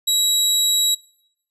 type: tone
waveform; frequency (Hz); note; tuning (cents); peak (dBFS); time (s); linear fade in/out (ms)
25% pulse; 3874; B7; -34; -12; 0.07-0.95; 10
effects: noise-tail reverb RT60 0.8 s tail -23 dB re dry + resampled to 32000 Hz